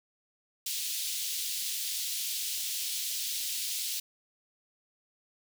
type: high-pass noise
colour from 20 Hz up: pink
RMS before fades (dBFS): -34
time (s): 0.66-4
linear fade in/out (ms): 5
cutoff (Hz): 3200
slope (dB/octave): 24
effects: none